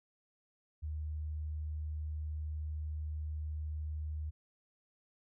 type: tone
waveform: sine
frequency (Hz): 76.6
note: D#2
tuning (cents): -27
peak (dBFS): -36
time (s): 0.82-4.31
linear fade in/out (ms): 20
effects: none